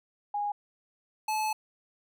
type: tone pair in turn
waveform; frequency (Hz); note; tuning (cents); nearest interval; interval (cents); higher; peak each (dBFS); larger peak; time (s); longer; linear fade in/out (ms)
sine / square; 823 / 863.3; G#5 / A5; -16 / -33; minor second; 83; second; -28; neither; 0.34-0.52 / 1.28-1.53; second; 5
effects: none